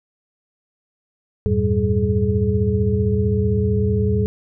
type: tone cluster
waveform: sine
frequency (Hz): 83.1 / 98.5 / 114.1 / 195.3 / 423.8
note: E2 / G2 / A#2 / G3 / G#4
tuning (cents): +15 / +9 / -37 / -6 / +35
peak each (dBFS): -22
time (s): 1.46-4.26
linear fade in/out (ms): 0
effects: none